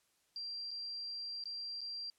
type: tone with dropouts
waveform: sine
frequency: 4732 Hz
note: D8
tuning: 12 cents sharp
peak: -40 dBFS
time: 0.36-2.1 s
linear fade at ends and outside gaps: 1 ms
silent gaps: 0.708-0.713 / 1.439-1.456 / 1.808-1.814 s
effects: white hiss -75 dBFS RMS until 2.18 s + low-pass 11000 Hz 12 dB/octave